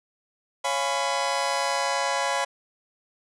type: chord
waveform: sawtooth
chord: C# dominant seventh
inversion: none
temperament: just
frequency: 554.4 / 693 / 831.5 / 997.9 Hz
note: C#5 / E#5 / G#5 / B5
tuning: 0 / -14 / +2 / +18 cents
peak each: -25 / -27 / -26 / -24 dBFS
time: 0.64-2.45 s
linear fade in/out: 10 ms
effects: resampled to 22050 Hz + 9-bit